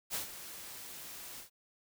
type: noise with ADSR envelope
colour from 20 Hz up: white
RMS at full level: -35 dBFS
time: 0.1-1.5 s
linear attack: 45 ms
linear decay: 120 ms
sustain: -12 dB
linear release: 110 ms
effects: none